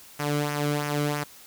sawtooth tone with flanger, 146.83 Hz, D3, in tune, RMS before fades -27 dBFS, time 0.19-1.24 s, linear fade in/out 10 ms, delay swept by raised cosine 0.24 to 1.16 ms, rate 3 Hz, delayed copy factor -0.6, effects white hiss -49 dBFS RMS until 1.46 s

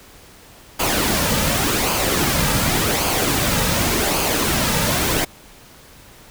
pink noise with flanger, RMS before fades -19 dBFS, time 0.79-5.25 s, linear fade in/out 10 ms, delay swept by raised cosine 0.53 to 2.83 ms, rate 0.88 Hz, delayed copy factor -0.5, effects pink hiss -45 dBFS RMS until 6.3 s

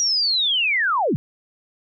sine linear sweep, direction down, 5800 to 99.8 Hz, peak -17 dBFS, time 0-1.16 s, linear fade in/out 0 ms, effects none

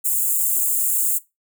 white high-pass noise, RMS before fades -20 dBFS, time 0.04-1.19 s, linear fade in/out 20 ms, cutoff 7000 Hz, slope 96 dB/octave, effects noise-tail reverb RT60 0.2 s tail -18 dB re dry

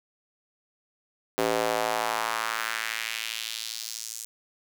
square tone with high-pass filter sweep, 56.2 Hz, A1, 37 cents sharp, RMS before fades -30 dBFS, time 1.38-4.25 s, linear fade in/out 0 ms, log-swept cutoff 410 to 7200 Hz, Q 1.8, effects none

